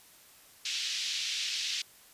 pink band-pass noise, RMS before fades -34 dBFS, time 0.65-1.82 s, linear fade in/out 5 ms, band 2700 to 5800 Hz, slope 24 dB/octave, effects white hiss -57 dBFS RMS until 2.13 s + resampled to 32000 Hz

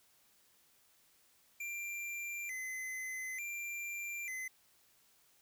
square tone with vibrato, 2200 Hz, C#7, 14 cents flat, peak -40 dBFS, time 1.6-4.48 s, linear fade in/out 5 ms, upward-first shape square, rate 0.56 Hz, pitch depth 130 cents each way, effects white hiss -69 dBFS RMS until 5.41 s

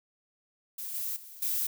violet noise with level steps, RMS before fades -38 / -34 / -48 / -30 dBFS, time 0.78-1.67 s, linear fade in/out 5 ms, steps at 0.94 / 1.16 / 1.42 s, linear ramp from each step 5 ms, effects none

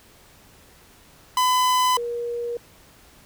45% pulse / sine tone pair in turn, 1007 / 475.2 Hz, B5 / A#4, +33 / +33 cents, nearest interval octave + minor second, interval 1300 cents, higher first, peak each -17 / -25 dBFS, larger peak first, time 1.37-1.97 / 1.97-2.57 s, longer neither, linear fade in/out 2 ms, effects pink hiss -52 dBFS RMS until 3.25 s

